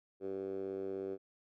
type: tone with band-pass filter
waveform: 10% pulse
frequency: 96.6 Hz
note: G2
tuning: 25 cents flat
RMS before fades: -40 dBFS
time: 0.2-1.18 s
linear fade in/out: 50 ms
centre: 400 Hz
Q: 4
effects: none